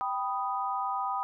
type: chord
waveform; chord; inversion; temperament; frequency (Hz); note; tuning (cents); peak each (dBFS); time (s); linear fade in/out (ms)
sine; G augmented; none; equal; 784 / 987.8 / 1244.5; G5 / B5 / D#6; 0 / 0 / 0; -33; 0.01-1.23; 0
effects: none